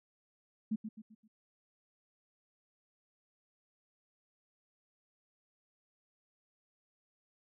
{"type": "tone with echo", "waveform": "sine", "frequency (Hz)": 217.5, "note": "A3", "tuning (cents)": -20, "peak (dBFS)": -30, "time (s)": [0.71, 0.76], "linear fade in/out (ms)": 10, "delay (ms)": 130, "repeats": 4, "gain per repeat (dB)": -8, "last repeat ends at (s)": 1.28, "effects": []}